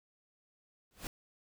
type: noise with exponential growth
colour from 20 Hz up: pink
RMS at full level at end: -37 dBFS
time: 0.91-1.07 s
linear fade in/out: 1 ms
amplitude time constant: 34 ms
effects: none